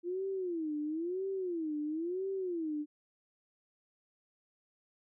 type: tone with vibrato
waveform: sine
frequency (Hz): 340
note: F4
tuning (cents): -46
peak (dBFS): -33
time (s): 0.03-2.86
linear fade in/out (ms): 50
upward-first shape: sine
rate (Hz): 0.99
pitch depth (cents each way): 230
effects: none